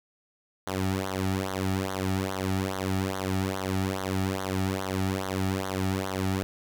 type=tone with flanger; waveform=sawtooth; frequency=95.2 Hz; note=F#2; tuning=50 cents sharp; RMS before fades=-29 dBFS; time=0.67-6.43 s; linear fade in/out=0 ms; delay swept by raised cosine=0.39 to 1.99 ms; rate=2.4 Hz; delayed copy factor=-0.95; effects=none